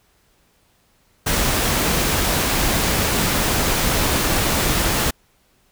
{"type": "noise", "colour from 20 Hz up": "pink", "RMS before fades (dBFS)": -19, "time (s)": [1.26, 5.11], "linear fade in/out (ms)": 10, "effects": ["pink hiss -60 dBFS RMS until 5.71 s"]}